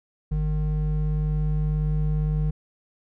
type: tone pair together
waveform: triangle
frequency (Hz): 50.88 / 152.9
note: G#1 / D#3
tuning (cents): -35 / -30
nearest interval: octave + perfect fifth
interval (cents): 1905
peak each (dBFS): -22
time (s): 0.31-2.51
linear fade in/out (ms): 10
effects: none